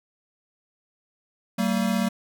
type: tone pair together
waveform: square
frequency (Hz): 191.89 / 228.2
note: G3 / A#3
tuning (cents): -37 / -37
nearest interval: minor third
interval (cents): 300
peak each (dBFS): -25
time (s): 1.58-2.09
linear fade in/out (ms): 10
effects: none